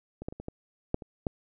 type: clicks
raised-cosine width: 2 ms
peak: -26 / -20 / -28 / -26 / -22 / -12 / -28 / -15 dBFS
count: 8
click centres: 0.22 / 0.285 / 0.325 / 0.4 / 0.484 / 0.944 / 1.022 / 1.268 s
effects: none